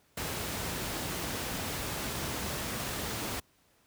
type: noise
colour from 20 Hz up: pink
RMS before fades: -35 dBFS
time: 0.17-3.4 s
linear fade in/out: 5 ms
effects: pink hiss -67 dBFS RMS until 3.86 s + high-pass 60 Hz 12 dB/octave